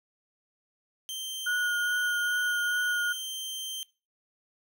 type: tone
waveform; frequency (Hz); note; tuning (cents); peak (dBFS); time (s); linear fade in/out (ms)
sawtooth; 3136; G7; 0; -31; 1.09-3.83; 0
type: tone with vibrato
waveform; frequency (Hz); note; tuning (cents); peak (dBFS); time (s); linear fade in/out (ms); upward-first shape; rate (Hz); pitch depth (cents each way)
sine; 1452; F#6; -33; -26; 1.46-3.13; 10; triangle; 2.4; 20
effects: noise-tail reverb RT60 0.3 s tail -20 dB re dry